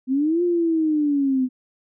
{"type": "linear two-way sweep", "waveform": "sine", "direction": "up then down", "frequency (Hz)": [251.5, 354.6, 251.5], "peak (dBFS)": -17, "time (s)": [0.07, 1.49], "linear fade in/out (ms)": 50, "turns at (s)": 0.43, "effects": []}